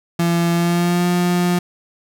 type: tone with pitch glide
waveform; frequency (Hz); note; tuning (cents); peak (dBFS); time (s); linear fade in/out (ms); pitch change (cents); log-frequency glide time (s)
35% pulse; 170.1 to 176.91; F3 to F3; -45 to +23; -13; 0.19-1.59; 5; +68; 0.53-1.07
effects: none